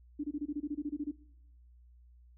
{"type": "tone bursts", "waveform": "sine", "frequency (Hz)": 293.7, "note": "D4", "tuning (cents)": 0, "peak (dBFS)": -32, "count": 13, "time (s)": [0.19, 1.115], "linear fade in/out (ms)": 10, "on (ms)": 49, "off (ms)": 24, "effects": ["noise-tail reverb RT60 0.9 s tail -23 dB re dry", "added 60 Hz sine -56 dBFS peak until 2.37 s"]}